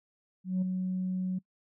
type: tone with ADSR envelope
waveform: sine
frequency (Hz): 185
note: F#3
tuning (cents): 0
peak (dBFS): -22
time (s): 0.44-1.39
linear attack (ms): 180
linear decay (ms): 10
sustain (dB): -6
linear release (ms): 11
effects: noise-tail reverb RT60 0.1 s tail -24 dB re dry + tanh soft clip ceiling -24 dBFS